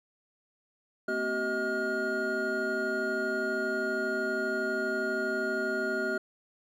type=tone cluster; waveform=triangle; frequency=227.1 / 259.6 / 381.7 / 632 / 1426 Hz; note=A#3 / C4 / G4 / D#5 / F6; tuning=-45 / -13 / -46 / +27 / +36 cents; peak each=-37 / -37 / -31 / -33 / -30 dBFS; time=1.08-6.18 s; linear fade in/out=5 ms; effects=none